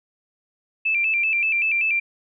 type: tone with vibrato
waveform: sine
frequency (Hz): 2492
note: D#7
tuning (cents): +2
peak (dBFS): -18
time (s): 0.85-2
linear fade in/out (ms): 10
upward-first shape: square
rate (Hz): 5.2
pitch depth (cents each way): 88
effects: none